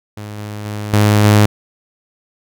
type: tone with level steps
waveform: sawtooth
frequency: 104.8 Hz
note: G#2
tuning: 16 cents sharp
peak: -23 / -21 / -18 / -5 / -3 dBFS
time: 0.17-1.46 s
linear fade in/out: 5 ms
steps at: 0.38 / 0.65 / 0.93 / 1.24 s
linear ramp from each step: 5 ms
effects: none